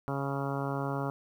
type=harmonic tone; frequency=138.59 Hz; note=C#3; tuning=in tune; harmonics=1 / 2 / 3 / 4 / 5 / 6 / 7 / 8 / 9 / 10; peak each=-34 / -37 / -39 / -40 / -41 / -42 / -42 / -43 / -44 / -44 dBFS; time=0.08-1.1 s; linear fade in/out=0 ms; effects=10-bit